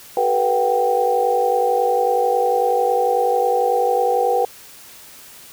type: tone cluster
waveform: sine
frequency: 381.6 / 438 / 485.3 / 734 / 785 Hz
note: G4 / A4 / B4 / F#5 / G5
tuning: -47 / -8 / -30 / -14 / +2 cents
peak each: -27 / -27 / -18 / -24 / -19 dBFS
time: 0.17-4.45 s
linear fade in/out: 2 ms
effects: white hiss -42 dBFS RMS until 5.52 s